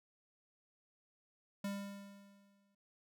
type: tone with exponential decay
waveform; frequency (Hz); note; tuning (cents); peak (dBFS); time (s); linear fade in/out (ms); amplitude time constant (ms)
square; 199.8; G3; +33; -37; 1.64-2.75; 5; 240
effects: none